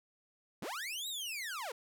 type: linear two-way sweep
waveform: sawtooth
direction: up then down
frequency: 116 to 3902 to 421.2 Hz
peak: -35 dBFS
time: 0.62-1.72 s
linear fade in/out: 5 ms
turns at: 1.08 s
effects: none